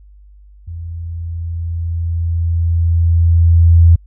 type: tone with level ramp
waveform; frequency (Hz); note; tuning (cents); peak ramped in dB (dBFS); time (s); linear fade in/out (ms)
sine; 84; E2; +33; -24 to -3; 0.67-3.96; 10
effects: added 50 Hz sine -39 dBFS peak until 4.06 s